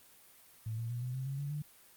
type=tone with pitch steps; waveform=sine; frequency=111 / 115.71 / 120.63 / 125.75 / 131.09 / 136.66 / 142.46 / 148.51 Hz; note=A2 / A#2 / B2 / B2 / C3 / C#3 / C#3 / D3; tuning=+16 / -12 / -40 / +32 / +4 / -24 / +48 / +20 cents; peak=-35 dBFS; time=0.66-1.62 s; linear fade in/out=5 ms; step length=120 ms; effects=white hiss -60 dBFS RMS until 1.96 s + Opus 32 kbps